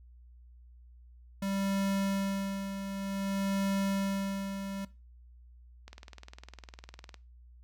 square tone with tremolo, 196 Hz, G3, in tune, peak -29 dBFS, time 1.42-4.85 s, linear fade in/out 5 ms, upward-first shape sine, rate 0.54 Hz, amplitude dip 60%
click train, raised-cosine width 0.2 ms, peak -29 dBFS, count 26, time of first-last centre 5.88-7.143 s, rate 19.8 Hz
effects noise-tail reverb RT60 0.3 s tail -20 dB re dry + added 60 Hz sine -52 dBFS peak until 7.63 s

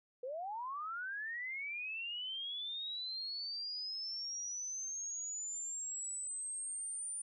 sine linear sweep, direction up, 480 to 9270 Hz, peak -39 dBFS, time 0.23-7.22 s, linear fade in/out 5 ms, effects none

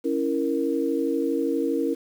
sine chord, A# diminished, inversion first, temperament equal, 277.2 / 329.6 / 466.2 Hz, C#4 / E4 / A#4, 0 / 0 / 0 cents, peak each -26 dBFS, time 0.04-1.95 s, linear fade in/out 20 ms, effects 8-bit

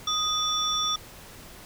sine tone cluster, 1250 / 3490 / 5620 Hz, D#6 / A7 / F8, +8 / -15 / +10 cents, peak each -29 / -26 / -31 dBFS, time 0.07-0.96 s, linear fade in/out 5 ms, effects pink hiss -46 dBFS RMS until 1.65 s

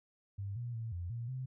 sine tone with pitch steps, 99.5 / 120.1 / 113.5 / 87.3 / 117.5 / 129.4 Hz, G2 / B2 / A#2 / F2 / A#2 / C3, +26 / -48 / -46 / 0 / +14 / -19 cents, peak -37 dBFS, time 0.38-1.46 s, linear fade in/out 10 ms, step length 180 ms, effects none

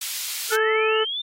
pink high-pass noise, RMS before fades -30 dBFS, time 0.01-0.56 s, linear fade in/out 5 ms, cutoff 3300 Hz, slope 12 dB/octave
sine linear sweep, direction up, 1383 to 3635 Hz, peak -25 dBFS, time 0.5-1.22 s, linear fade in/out 10 ms
harmonic tone, 437.8 Hz, A4, 9 cents flat, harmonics 1 / 2 / 3 / 4 / 5 / 6 / 7, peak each -20 / -32 / -26 / -29 / -36 / -38 / -34 dBFS, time 0.51-1.05 s, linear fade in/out 20 ms
effects AAC 48 kbps

